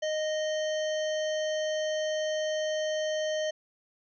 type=harmonic tone with a mistuned harmonic; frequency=619 Hz; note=D#5; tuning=9 cents flat; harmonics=1 / 3 / 5 / 7 / 9 / 10; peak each=-28 / -39 / -39 / -50 / -49 / -45 dBFS; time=0.02-3.51 s; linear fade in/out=10 ms; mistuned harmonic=10; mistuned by=+18 cents; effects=none